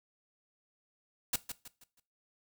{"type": "noise with echo", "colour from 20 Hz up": "white", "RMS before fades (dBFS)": -30, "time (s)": [1.33, 1.36], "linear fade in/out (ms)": 5, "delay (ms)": 160, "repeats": 4, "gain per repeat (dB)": -9, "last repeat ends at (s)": 2, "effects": ["noise-tail reverb RT60 0.3 s tail -18 dB re dry"]}